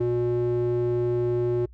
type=tone with band-pass filter; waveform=square; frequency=120.4 Hz; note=B2; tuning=44 cents flat; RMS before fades=-24 dBFS; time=0-1.66 s; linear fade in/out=10 ms; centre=310 Hz; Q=5.2; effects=noise-tail reverb RT60 0.1 s tail -26 dB re dry + added 60 Hz sine -45 dBFS peak until 1.73 s